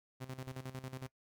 sawtooth tone with tremolo, 130.3 Hz, C3, 7 cents flat, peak -37 dBFS, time 0.2-1.08 s, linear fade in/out 20 ms, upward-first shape square, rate 11 Hz, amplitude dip 75%, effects noise-tail reverb RT60 0.1 s tail -20 dB re dry

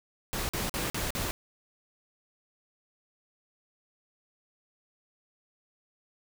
pink noise bursts, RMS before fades -32 dBFS, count 5, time 0.33-1.31 s, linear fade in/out 0 ms, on 160 ms, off 45 ms, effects none

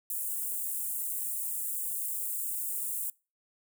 white high-pass noise, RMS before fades -34 dBFS, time 0.1-3.1 s, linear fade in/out 2 ms, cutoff 7900 Hz, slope 48 dB/octave, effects noise-tail reverb RT60 0.3 s tail -24 dB re dry

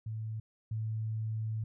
sine tone pair in turn, 110 / 110 Hz, A2 / A2, 0 / 0 cents, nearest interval unison, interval 0 cents, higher neither, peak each -35 / -32 dBFS, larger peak second, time 0.06-0.4 / 0.71-1.64 s, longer second, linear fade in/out 5 ms, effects none

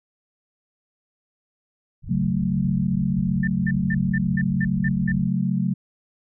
white low-pass noise, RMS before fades -34 dBFS, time 2.02-5.3 s, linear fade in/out 50 ms, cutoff 170 Hz, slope 96 dB/octave
sine chord, F# minor, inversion second, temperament equal, 138.59 / 185 / 220 Hz, C#3 / F#3 / A3, 0 / 0 / 0 cents, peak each -25 / -22 / -26 dBFS, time 2.09-5.74 s, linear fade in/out 10 ms
sine tone bursts, 1788 Hz, A6, 27 cents sharp, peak -25 dBFS, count 8, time 3.43-5.12 s, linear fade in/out 5 ms, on 45 ms, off 190 ms
effects none

